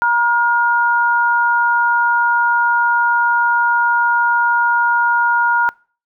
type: tone pair together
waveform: sine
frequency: 950 / 1423.4 Hz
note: A#5 / F6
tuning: +33 / +33 cents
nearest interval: perfect fifth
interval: 700 cents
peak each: -14 dBFS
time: 0.02-5.69 s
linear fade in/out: 0 ms
effects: noise-tail reverb RT60 0.4 s tail -25 dB re dry